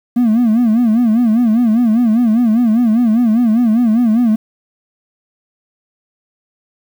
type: tone with vibrato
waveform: triangle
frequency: 230 Hz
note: A#3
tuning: 23 cents flat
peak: -6 dBFS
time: 0.16-4.36 s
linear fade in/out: 10 ms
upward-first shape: sine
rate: 5 Hz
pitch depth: 130 cents each way
effects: tanh soft clip ceiling -3 dBFS + 7-bit